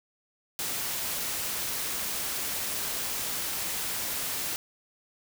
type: noise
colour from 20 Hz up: white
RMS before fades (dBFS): -32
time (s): 0.59-4.56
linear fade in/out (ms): 0
effects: none